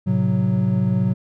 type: chord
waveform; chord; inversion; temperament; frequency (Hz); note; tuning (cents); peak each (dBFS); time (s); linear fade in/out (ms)
triangle; F# diminished; first; equal; 110 / 130.81 / 185; A2 / C3 / F#3; 0 / 0 / 0; -20 / -20 / -17; 0.06-1.14; 20
effects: none